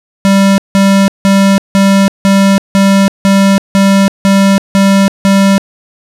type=tone bursts; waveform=square; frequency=196 Hz; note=G3; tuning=in tune; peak=-5 dBFS; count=11; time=0.25-5.58 s; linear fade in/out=0 ms; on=330 ms; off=170 ms; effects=low-pass 11000 Hz 12 dB/octave